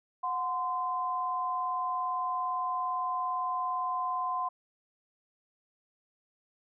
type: tone pair together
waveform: sine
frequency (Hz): 730 / 1032.4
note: F#5 / C6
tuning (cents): -24 / -23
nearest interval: tritone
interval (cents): 601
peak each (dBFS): -35 / -30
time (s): 0.23-4.49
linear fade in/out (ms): 10
effects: none